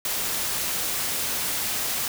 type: noise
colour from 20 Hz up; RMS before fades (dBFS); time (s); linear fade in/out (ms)
white; -27; 0.05-2.08; 2
effects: none